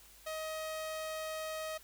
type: tone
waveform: sawtooth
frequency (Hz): 630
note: D#5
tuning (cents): +21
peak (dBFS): -34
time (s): 0.26-1.78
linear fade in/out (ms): 10
effects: added 50 Hz sine -64 dBFS peak until 1.83 s + white hiss -59 dBFS RMS until 1.83 s